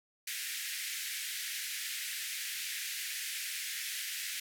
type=band-pass noise; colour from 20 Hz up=pink; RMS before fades=-39 dBFS; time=0.27-4.4 s; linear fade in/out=5 ms; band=1700 to 16000 Hz; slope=48 dB/octave; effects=none